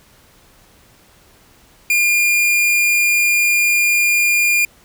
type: tone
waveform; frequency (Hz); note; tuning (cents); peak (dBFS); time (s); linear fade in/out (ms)
45% pulse; 2412; D7; +46; -12; 1.9-4.65; 2
effects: pink hiss -50 dBFS RMS until 4.84 s